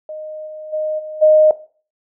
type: tone with level steps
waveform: sine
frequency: 618 Hz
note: D#5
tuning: 12 cents flat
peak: -26 / -28 / -17 / -25 / -6 dBFS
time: 0.09-1.51 s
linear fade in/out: 2 ms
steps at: 0.46 / 0.72 / 0.98 / 1.21 s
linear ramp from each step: 20 ms
effects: noise-tail reverb RT60 0.4 s tail -17 dB re dry